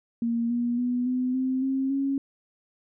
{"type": "tone with pitch steps", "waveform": "sine", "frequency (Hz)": [233.1, 239.5, 246.1, 252.9, 259.8, 267, 274.3], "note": ["A#3", "A#3", "B3", "B3", "C4", "C4", "C#4"], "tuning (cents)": [0, 47, -6, 41, -12, 35, -18], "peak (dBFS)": -23, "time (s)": [0.22, 2.18], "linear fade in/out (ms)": 2, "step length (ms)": 280, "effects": []}